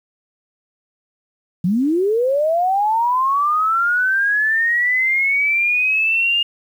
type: linear sweep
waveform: sine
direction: up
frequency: 164.81 to 2839 Hz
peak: -14 dBFS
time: 1.64-6.43 s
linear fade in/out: 5 ms
effects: 8-bit